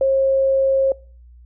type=tone; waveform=sine; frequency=538 Hz; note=C5; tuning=48 cents sharp; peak=-13 dBFS; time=0.01-0.92 s; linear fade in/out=2 ms; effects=noise-tail reverb RT60 0.4 s tail -24 dB re dry + added 60 Hz sine -42 dBFS peak until 1.45 s